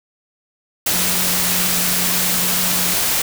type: tone in noise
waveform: sine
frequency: 179.7 Hz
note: F3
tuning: 50 cents sharp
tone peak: -27 dBFS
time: 0.93-2.94 s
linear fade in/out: 5 ms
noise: white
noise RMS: -18 dBFS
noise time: 0.86-3.22 s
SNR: -12 dB
effects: none